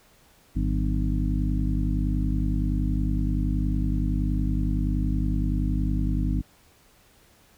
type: harmonic tone with a mistuned harmonic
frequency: 50.7 Hz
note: G#1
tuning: 41 cents flat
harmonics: 1 / 2 / 3 / 4 / 5 / 6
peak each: -24 / -30 / -31 / -33 / -31 / -34 dBFS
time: 0.55-6.42 s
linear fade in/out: 20 ms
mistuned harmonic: 4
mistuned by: -110 cents
effects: pink hiss -58 dBFS RMS until 7.57 s